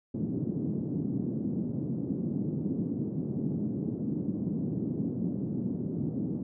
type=band-pass noise; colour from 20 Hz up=white; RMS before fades=-32 dBFS; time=0.14-6.43 s; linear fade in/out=5 ms; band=130 to 280 Hz; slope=24 dB/octave; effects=none